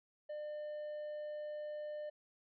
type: tone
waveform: triangle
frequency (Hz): 600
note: D5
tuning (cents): +37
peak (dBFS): -39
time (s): 0.29-2.1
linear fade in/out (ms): 10
effects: resampled to 11025 Hz